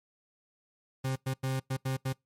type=tone bursts at uneven times; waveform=40% pulse; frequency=132.2 Hz; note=C3; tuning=18 cents sharp; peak=-28 dBFS; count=6; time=1.04-1.16 / 1.26-1.34 / 1.43-1.6 / 1.7-1.77 / 1.85-1.97 / 2.05-2.13 s; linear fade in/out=10 ms; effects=noise-tail reverb RT60 0.2 s tail -26 dB re dry + MP3 64 kbps